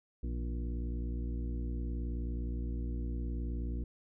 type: harmonic tone with a mistuned harmonic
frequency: 59.3 Hz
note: A#1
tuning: 30 cents sharp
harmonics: 1 / 2 / 3 / 4 / 5 / 6 / 8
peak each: -34 / -45 / -49 / -45 / -47 / -51 / -57 dBFS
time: 0.23-3.84 s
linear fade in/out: 5 ms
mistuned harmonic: 3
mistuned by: -88 cents
effects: none